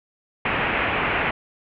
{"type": "low-pass noise", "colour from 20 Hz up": "white", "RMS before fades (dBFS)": -23, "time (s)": [0.45, 1.31], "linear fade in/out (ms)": 5, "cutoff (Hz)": 2700, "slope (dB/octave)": 48, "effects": []}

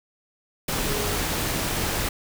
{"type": "tone in noise", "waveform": "sine", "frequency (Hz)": 415.3, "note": "G#4", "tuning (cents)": 0, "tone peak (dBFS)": -31, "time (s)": [0.86, 1.17], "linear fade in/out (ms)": 5, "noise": "pink", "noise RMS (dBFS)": -26, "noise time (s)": [0.68, 2.09], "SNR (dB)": -8, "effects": []}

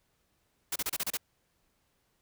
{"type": "noise bursts", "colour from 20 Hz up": "white", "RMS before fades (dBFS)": -32, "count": 7, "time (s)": [0.72, 1.172], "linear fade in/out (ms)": 5, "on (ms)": 38, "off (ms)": 31, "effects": ["pink hiss -74 dBFS RMS until 2.21 s"]}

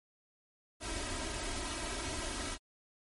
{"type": "noise with comb filter", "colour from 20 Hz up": "pink", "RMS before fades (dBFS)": -38, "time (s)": [0.8, 2.58], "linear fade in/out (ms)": 50, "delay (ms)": 3.1, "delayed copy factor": 1, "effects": ["MP3 48 kbps"]}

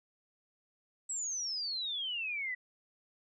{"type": "exponential sweep", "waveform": "sine", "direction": "down", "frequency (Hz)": [7902, 1944], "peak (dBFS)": -34, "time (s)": [1.09, 2.55], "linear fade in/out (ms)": 10, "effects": []}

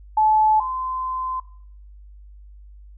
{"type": "tone pair in turn", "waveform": "sine", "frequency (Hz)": [864, 1030.9], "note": ["A5", "C6"], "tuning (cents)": [-32, -26], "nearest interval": "minor third", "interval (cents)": 306, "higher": "second", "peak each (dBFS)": [-14, -24], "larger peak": "first", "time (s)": [[0.17, 0.6], [0.6, 1.4]], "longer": "second", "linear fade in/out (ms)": 5, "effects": ["noise-tail reverb RT60 0.6 s tail -17 dB re dry", "added 50 Hz sine -41 dBFS peak until 2.97 s"]}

